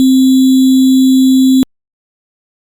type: tone with sample-and-hold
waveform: sine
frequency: 261.6 Hz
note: C4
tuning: in tune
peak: -4 dBFS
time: 0-1.63 s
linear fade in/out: 0 ms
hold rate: 3675 Hz
effects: Opus 48 kbps